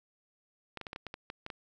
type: clicks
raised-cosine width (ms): 0.3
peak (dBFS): -24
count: 10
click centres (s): 0.773 / 0.813 / 0.868 / 0.931 / 0.961 / 1.067 / 1.141 / 1.301 / 1.464 / 1.502
effects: 11-bit